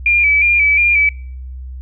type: tone with vibrato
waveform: sine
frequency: 2349 Hz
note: D7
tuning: in tune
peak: -9 dBFS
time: 0.06-1.09 s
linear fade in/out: 2 ms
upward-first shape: square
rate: 2.8 Hz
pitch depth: 39 cents each way
effects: noise-tail reverb RT60 0.6 s tail -25 dB re dry + added 64 Hz sine -26 dBFS peak until 1.81 s